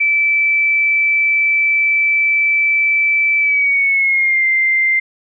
sine tone with pitch glide, 2319 to 2090 Hz, D7 to C7, -22 to -2 cents, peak -11 dBFS, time 0-5 s, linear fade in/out 10 ms, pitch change -180 cents, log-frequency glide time 3.39-4.45 s, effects none

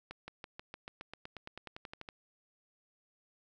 accelerating click train, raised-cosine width 0.3 ms, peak -28 dBFS, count 18, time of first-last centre 0.11-2.088 s, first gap 170 ms, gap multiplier 0.95, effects none

